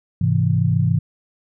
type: chord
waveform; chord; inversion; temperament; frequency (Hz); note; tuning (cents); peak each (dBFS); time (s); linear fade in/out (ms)
sine; Ab augmented; none; equal; 103.83 / 130.81 / 164.81; Ab2 / C3 / E3; 0 / 0 / 0; -19; 0.21-0.99; 5
effects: none

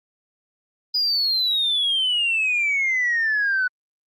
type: exponential sweep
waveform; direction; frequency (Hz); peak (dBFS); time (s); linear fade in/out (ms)
sine; down; 4978 to 1480; -17; 0.94-3.68; 10
effects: tanh soft clip ceiling -15 dBFS + Opus 48 kbps

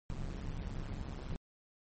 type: noise with amplitude modulation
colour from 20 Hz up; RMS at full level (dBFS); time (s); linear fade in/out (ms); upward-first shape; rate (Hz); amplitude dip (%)
brown; -36; 0.1-1.36; 0; sine; 135; 90
effects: MP3 32 kbps

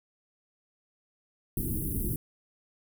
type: band-stop noise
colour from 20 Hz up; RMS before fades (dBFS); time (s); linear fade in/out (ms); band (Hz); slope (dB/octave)
pink; -31; 1.57-2.16; 2; 370 to 10000; 48
effects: none

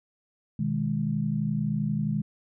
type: chord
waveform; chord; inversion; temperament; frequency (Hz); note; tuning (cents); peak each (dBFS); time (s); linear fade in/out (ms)
sine; G# minor; first; just; 124.59 / 155.74 / 207.7; B2 / D#3 / G#3; +16 / +2 / 0; -32 / -28 / -28; 0.59-2.22; 5
effects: none

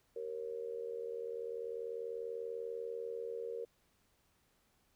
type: tone with amplitude modulation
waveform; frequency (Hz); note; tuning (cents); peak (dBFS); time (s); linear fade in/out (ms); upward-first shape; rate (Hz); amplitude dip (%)
sine; 466.2; A#4; 0; -35; 0.16-3.65; 5; sine; 80.3; 85
effects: pink hiss -74 dBFS RMS until 4.95 s

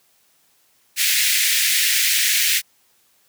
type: high-pass noise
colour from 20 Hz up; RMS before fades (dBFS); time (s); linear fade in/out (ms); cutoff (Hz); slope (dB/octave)
pink; -18; 0.96-2.62; 50; 1800; 48
effects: white hiss -60 dBFS RMS until 3.28 s + high-pass 80 Hz 12 dB/octave

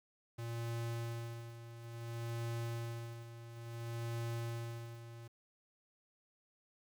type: tone with tremolo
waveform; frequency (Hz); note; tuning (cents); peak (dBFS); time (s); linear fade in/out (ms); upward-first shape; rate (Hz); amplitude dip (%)
square; 116.54; A#2; 0; -38; 0.38-5.28; 10; sine; 0.58; 75
effects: 11-bit

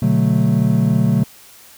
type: chord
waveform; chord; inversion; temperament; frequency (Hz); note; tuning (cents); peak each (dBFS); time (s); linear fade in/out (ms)
triangle; B minor seventh; none; equal; 123.47 / 146.83 / 185 / 220; B2 / D3 / F#3 / A3; 0 / 0 / 0 / 0; -16; 0.02-1.24; 5
effects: white hiss -44 dBFS RMS until 1.77 s

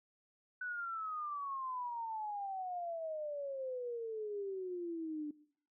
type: exponential sweep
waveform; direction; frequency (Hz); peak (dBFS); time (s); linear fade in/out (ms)
sine; down; 1500 to 293.7; -38; 0.61-5.31; 5
effects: noise-tail reverb RT60 0.6 s tail -20 dB re dry

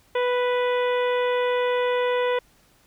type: harmonic tone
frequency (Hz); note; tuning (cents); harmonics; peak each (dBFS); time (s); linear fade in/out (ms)
493.9; B4; 0; 1 / 2 / 3 / 4 / 5 / 6 / 7; -21 / -28 / -34 / -33 / -37 / -40 / -39; 0.15-2.39; 5
effects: pink hiss -59 dBFS RMS until 2.86 s

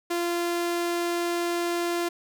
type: tone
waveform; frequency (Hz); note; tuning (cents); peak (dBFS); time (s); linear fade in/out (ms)
sawtooth; 345.2; F4; -20; -21; 0.1-2.09; 10
effects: none

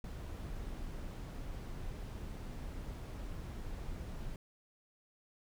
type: noise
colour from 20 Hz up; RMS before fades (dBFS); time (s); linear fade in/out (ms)
brown; -43; 0.04-4.36; 2
effects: none

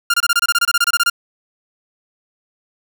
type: tone bursts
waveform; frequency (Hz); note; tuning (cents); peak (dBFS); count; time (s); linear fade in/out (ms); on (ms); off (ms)
sawtooth; 1401; F6; +5; -8; 16; 0.1-1.099; 5; 39; 25
effects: none

